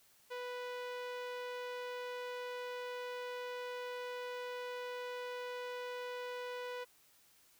sawtooth tone with low-pass filter, 493.9 Hz, B4, in tune, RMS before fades -43 dBFS, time 0.3-6.85 s, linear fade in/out 20 ms, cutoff 3600 Hz, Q 0.88, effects white hiss -67 dBFS RMS until 7.59 s

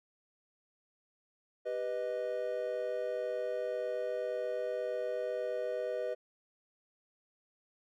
triangle chord, G augmented, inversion none, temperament equal, 392 / 493.9 / 622.3 Hz, G4 / B4 / D#5, 0 / 0 / 0 cents, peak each -40 / -34 / -35 dBFS, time 1.65-6.15 s, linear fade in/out 20 ms, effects none

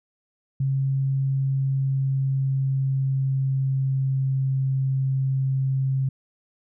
sine tone with pitch glide, 135.4 to 133.69 Hz, C#3 to C3, -40 to +38 cents, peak -20 dBFS, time 0.6-6.09 s, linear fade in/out 5 ms, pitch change -22 cents, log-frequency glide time 1.32-4.57 s, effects none

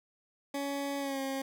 20% pulse tone with pitch glide, 280.4 to 269.6 Hz, C#4 to C#4, +20 to -48 cents, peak -28 dBFS, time 0.54-1.42 s, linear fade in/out 5 ms, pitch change -68 cents, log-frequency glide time 0.99-1.2 s, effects none

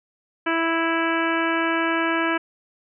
harmonic tone, 329.6 Hz, E4, in tune, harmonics 1 / 2 / 3 / 4 / 5 / 6 / 7 / 8 / 9, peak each -24 / -29 / -28 / -28 / -26 / -37 / -30 / -35 / -36 dBFS, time 0.46-2.38 s, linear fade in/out 10 ms, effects none

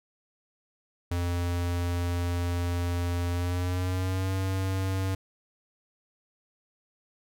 square tone with pitch glide, 87.31 to 95.21 Hz, F2 to G2, 0 to -50 cents, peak -27 dBFS, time 1.11-5.15 s, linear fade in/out 5 ms, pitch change +150 cents, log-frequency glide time 3.32-4.32 s, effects none

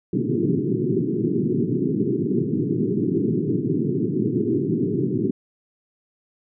white band-pass noise, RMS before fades -22 dBFS, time 0.13-5.31 s, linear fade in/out 5 ms, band 110 to 410 Hz, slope 96 dB/octave, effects none

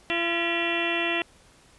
harmonic tone with a mistuned harmonic, 340 Hz, F4, 46 cents flat, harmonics 1 / 2 / 3 / 4 / 5 / 6 / 7 / 8 / 9 / 10, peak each -30 / -32 / -38 / -37 / -39 / -31 / -33 / -29 / -36 / -37 dBFS, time 0.1-1.22 s, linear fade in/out 0 ms, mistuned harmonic 6, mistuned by -80 cents, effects pink hiss -56 dBFS RMS until 1.78 s + resampled to 24000 Hz

